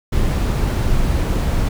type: noise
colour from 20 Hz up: brown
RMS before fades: -17 dBFS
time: 0.12-1.69 s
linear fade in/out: 10 ms
effects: none